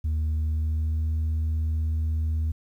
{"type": "tone with pitch glide", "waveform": "sine", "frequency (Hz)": [77.78, 79.05], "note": ["D#2", "D#2"], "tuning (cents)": [0, 28], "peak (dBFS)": -20, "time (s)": [0.04, 2.52], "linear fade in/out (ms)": 10, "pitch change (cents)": 28, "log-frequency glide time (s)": [0.38, 1.16], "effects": ["tanh soft clip ceiling -22 dBFS", "10-bit"]}